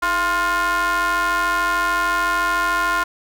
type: ring-modulated tone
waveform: square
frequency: 182.4 Hz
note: F#3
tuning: 24 cents flat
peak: -15 dBFS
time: 0.02-3.04 s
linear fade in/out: 10 ms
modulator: 1230 Hz
effects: none